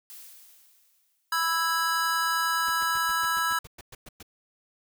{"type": "noise with exponential decay", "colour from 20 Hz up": "blue", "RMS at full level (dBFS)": -43, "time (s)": [0.1, 1.58], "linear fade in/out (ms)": 0, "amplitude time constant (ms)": 320}
{"type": "chord", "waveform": "square", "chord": "E major", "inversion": "second", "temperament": "just", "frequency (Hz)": [988.9, 1318.5, 1648.1], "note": ["B5", "E6", "G#6"], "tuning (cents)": [2, 0, -14], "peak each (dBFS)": [-31, -28, -29], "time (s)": [1.32, 3.59], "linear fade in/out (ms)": 5}
{"type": "noise bursts", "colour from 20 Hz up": "pink", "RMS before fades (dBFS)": -44, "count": 12, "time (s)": [2.67, 4.228], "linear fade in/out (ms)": 5, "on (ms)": 29, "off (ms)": 110}
{"effects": []}